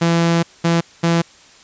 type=tone bursts at uneven times; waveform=sawtooth; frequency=168.2 Hz; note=E3; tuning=35 cents sharp; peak=-9 dBFS; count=3; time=0.01-0.43 / 0.64-0.81 / 1.03-1.22 s; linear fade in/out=10 ms; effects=white hiss -46 dBFS RMS until 1.63 s + resampled to 16000 Hz